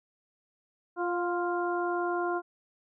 harmonic tone with a mistuned harmonic, 349.2 Hz, F4, in tune, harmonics 1 / 2 / 3 / 4, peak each -30 / -33 / -35 / -36 dBFS, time 0.96-2.42 s, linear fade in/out 50 ms, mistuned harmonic 2, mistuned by +21 cents, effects none

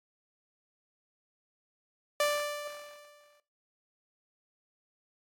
sawtooth tone with exponential decay, 588 Hz, D5, 2 cents sharp, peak -21 dBFS, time 2.2-3.4 s, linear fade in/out 2 ms, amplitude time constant 260 ms, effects noise-tail reverb RT60 0.3 s tail -17 dB re dry + AAC 64 kbps

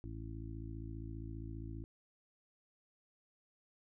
harmonic tone, 55 Hz, A1, in tune, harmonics 1 / 2 / 3 / 4 / 5 / 6, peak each -46 / -46 / -57 / -58 / -52 / -52 dBFS, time 0.04-1.84 s, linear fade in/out 0 ms, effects none

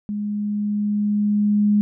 sine tone with level ramp, 207.5 Hz, G#3, 1 cent flat, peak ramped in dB -23 to -13 dBFS, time 0.09-1.81 s, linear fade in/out 0 ms, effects none

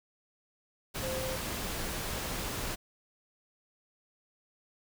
sine tone in noise, 521 Hz, C5, 7 cents flat, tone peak -35 dBFS, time 1.02-1.37 s, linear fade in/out 20 ms, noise pink, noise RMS -36 dBFS, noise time 0.94-2.76 s, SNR -2 dB, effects none

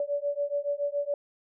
sine beating tone pair, 571 / 578.1 Hz, D5 / D5, -49 / -27 cents, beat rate 7.1 Hz, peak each -30 dBFS, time 0-1.14 s, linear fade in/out 2 ms, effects none

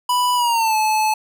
square tone with pitch glide, 987.8 to 864.9 Hz, B5 to A5, 0 to -30 cents, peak -16 dBFS, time 0.09-1.14 s, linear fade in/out 5 ms, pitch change -230 cents, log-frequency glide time 0.35-0.76 s, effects none

